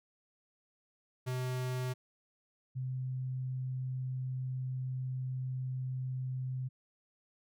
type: tone pair in turn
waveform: square / sine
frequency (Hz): 127.2 / 129.05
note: C3 / C3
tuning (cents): -48 / -23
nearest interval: unison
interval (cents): 25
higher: second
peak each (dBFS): -34 / -34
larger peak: neither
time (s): 1.26-1.94 / 2.75-6.69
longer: second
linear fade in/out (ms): 20
effects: none